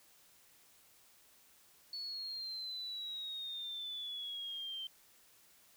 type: exponential sweep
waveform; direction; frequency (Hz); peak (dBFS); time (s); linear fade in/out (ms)
sine; down; 4435 to 3113; -40; 1.93-4.87; 2
effects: white hiss -65 dBFS RMS until 5.76 s